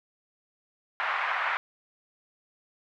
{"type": "band-pass noise", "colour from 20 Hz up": "white", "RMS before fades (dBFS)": -29, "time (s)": [1, 1.57], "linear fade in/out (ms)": 0, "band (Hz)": [800, 2000], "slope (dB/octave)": 24, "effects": []}